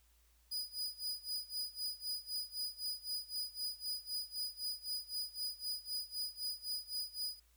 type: tone with tremolo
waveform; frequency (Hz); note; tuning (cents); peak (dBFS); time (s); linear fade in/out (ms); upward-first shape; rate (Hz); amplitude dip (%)
40% pulse; 4943; D#8; -12; -35; 0.51-7.4; 10; sine; 3.9; 90
effects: added 57 Hz sine -68 dBFS peak until 7.56 s + white hiss -73 dBFS RMS until 7.56 s